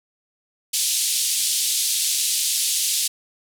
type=band-pass noise; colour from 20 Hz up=white; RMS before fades=-22 dBFS; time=0.73-3.08 s; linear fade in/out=10 ms; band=3100 to 11000 Hz; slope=24 dB/octave; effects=none